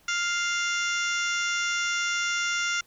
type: harmonic tone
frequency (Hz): 698.5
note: F5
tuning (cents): 0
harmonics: 2 / 3 / 4 / 5 / 6 / 7 / 8 / 9 / 10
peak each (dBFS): -28 / -31 / -33 / -37 / -44 / -45 / -35 / -39 / -39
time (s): 0.08-2.81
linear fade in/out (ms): 5
effects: pink hiss -60 dBFS RMS until 2.86 s